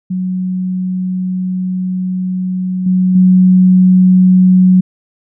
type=tone with level steps; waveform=sine; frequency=184.4 Hz; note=F#3; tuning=6 cents flat; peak=-14 / -8 / -4 dBFS; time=0.1-4.81 s; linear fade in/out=10 ms; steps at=2.86 / 3.15 s; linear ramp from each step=5 ms; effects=none